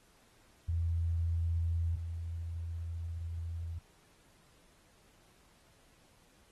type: tone pair in turn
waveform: sine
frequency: 83.7 / 83.7 Hz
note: E2 / E2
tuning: +27 / +27 cents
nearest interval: unison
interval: 0 cents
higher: neither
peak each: -29 / -36 dBFS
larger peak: first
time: 0.68-1.96 / 1.96-3.79 s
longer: second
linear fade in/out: 10 ms
effects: pink hiss -66 dBFS RMS until 6.51 s + AAC 32 kbps